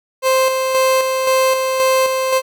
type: tone with tremolo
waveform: 30% pulse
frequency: 523.3 Hz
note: C5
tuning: in tune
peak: -9 dBFS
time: 0.22-2.42 s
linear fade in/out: 50 ms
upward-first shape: square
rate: 1.9 Hz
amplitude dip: 40%
effects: none